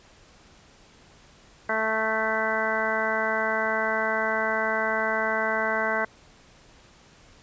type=harmonic tone; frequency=220 Hz; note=A3; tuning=in tune; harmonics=1 / 2 / 3 / 4 / 5 / 6 / 7 / 8 / 9; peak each=-36 / -33 / -29 / -32 / -32 / -36 / -28 / -39 / -31 dBFS; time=1.69-6.05 s; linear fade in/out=5 ms; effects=pink hiss -54 dBFS RMS until 7.42 s + resampled to 16000 Hz